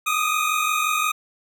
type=tone pair together; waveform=25% pulse; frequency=1217 / 1262.7 Hz; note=D#6 / D#6; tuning=-39 / +25 cents; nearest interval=minor second; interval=64 cents; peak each=-19 dBFS; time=0.06-1.12 s; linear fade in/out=10 ms; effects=none